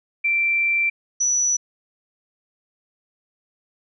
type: tone pair in turn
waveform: sine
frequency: 2349 / 5919 Hz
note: D7 / F#8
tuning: 0 / 0 cents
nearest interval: octave + major third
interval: 1600 cents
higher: second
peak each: -17 dBFS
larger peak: neither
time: 0.24-0.9 / 1.2-1.57 s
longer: first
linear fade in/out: 10 ms
effects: none